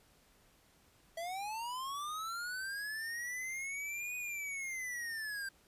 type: linear two-way sweep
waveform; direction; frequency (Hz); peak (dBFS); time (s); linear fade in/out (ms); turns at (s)
square; up then down; 650 to 2489 to 1567; -39; 1.17-5.49; 5; 4.16
effects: pink hiss -67 dBFS RMS until 5.67 s + resampled to 32000 Hz